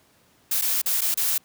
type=noise with dropouts; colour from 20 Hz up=blue; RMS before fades=-23 dBFS; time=0.51-1.38 s; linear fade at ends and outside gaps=5 ms; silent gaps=0.614-0.62 / 0.817-0.859 / 1.009-1.016 / 1.143-1.173 s; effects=pink hiss -60 dBFS RMS until 1.44 s + high-pass 80 Hz 12 dB/octave